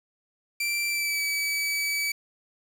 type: tone with pitch glide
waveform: sawtooth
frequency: 2347 to 2289 Hz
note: D7 to D7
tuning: -2 to -45 cents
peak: -22 dBFS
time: 0.6-2.12 s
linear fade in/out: 5 ms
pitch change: -43 cents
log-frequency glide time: 0.89-1.22 s
effects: 8-bit